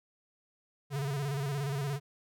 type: tone with vibrato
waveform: square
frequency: 140.1 Hz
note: C#3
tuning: 19 cents sharp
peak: -32 dBFS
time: 0.9-2 s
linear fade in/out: 50 ms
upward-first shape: square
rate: 17 Hz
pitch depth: 66 cents each way
effects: none